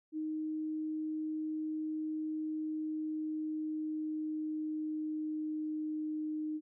sine tone with pitch glide, 311.1 to 307.9 Hz, D#4 to D#4, 0 to -18 cents, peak -34 dBFS, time 0.12-6.61 s, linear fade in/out 50 ms, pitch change -18 cents, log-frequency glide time 2.32-6.27 s, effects none

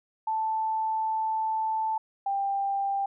sine tone pair in turn, 880 / 791.7 Hz, A5 / G5, 0 / +17 cents, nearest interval major second, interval 183 cents, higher first, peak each -25 dBFS, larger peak neither, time 0.27-1.98 / 2.26-3.06 s, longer first, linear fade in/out 5 ms, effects none

